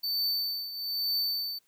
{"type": "tone with tremolo", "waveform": "square", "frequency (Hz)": 4545, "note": "C#8", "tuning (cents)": 42, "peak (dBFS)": -26, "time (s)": [0.03, 1.59], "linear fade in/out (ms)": 10, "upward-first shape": "triangle", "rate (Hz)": 1.1, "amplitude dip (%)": 75, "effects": ["white hiss -70 dBFS RMS until 1.67 s"]}